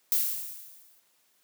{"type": "noise with exponential decay", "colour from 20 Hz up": "violet", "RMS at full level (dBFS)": -23, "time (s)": [0.12, 1], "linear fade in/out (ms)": 1, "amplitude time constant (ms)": 190, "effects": ["white hiss -68 dBFS RMS until 1.43 s", "high-pass 150 Hz 12 dB/octave"]}